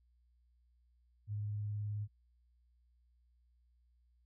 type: tone with vibrato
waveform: sine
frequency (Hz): 104.3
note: G#2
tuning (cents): +8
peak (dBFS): -36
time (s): 1.27-2.08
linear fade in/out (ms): 50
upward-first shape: triangle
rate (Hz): 19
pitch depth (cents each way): 22
effects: added 60 Hz sine -68 dBFS peak until 4.25 s